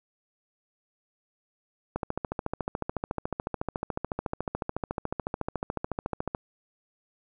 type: click train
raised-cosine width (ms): 1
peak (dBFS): -15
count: 62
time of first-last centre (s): 1.96-6.348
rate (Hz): 13.9
effects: none